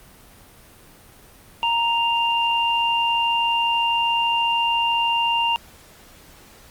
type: tone pair together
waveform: sine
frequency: 932.4 / 2794 Hz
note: A#5 / F7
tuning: 0 / 0 cents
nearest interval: octave + perfect fifth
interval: 1900 cents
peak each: -20 / -21 dBFS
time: 1.63-5.56 s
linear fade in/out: 0 ms
effects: pink hiss -48 dBFS RMS until 6.7 s + Opus 32 kbps